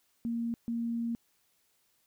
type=tone bursts at uneven times; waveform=sine; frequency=232.9 Hz; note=A#3; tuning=1 cent flat; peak=-30 dBFS; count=2; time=0.25-0.54 / 0.68-1.15 s; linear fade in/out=0 ms; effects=white hiss -72 dBFS RMS until 2.06 s